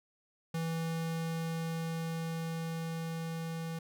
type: tone with level ramp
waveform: square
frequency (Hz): 164.1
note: E3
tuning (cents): -8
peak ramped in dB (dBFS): -33 to -37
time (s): 0.54-3.79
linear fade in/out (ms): 5
effects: none